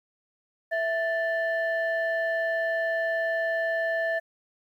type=tone pair together; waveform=sine; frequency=659.3 / 1761.7 Hz; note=E5 / A6; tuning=0 / +2 cents; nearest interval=octave + perfect fourth; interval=1702 cents; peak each=-25 / -27 dBFS; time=0.71-4.2 s; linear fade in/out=20 ms; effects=tanh soft clip ceiling -19 dBFS + 10-bit